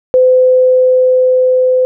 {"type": "tone with level ramp", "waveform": "sine", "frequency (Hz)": 510, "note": "C5", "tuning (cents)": -44, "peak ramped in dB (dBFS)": [-4, -7], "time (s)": [0.14, 1.85], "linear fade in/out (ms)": 0, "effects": []}